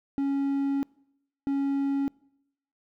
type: tone bursts at uneven times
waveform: triangle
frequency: 277.2 Hz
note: C#4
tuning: in tune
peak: -22 dBFS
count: 2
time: 0.18-0.83 / 1.47-2.08 s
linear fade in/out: 0 ms
effects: noise-tail reverb RT60 0.8 s tail -25 dB re dry